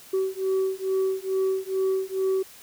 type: beating tone pair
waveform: sine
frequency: 380 / 382.3 Hz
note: F#4 / G4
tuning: +46 / -43 cents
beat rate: 2.3 Hz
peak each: -24 dBFS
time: 0.13-2.43 s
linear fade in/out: 10 ms
effects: tanh soft clip ceiling -19 dBFS + white hiss -48 dBFS RMS until 2.62 s